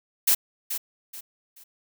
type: noise with echo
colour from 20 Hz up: blue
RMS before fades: -19 dBFS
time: 0.27-0.35 s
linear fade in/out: 10 ms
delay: 430 ms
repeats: 3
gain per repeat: -10 dB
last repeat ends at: 1.64 s
effects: none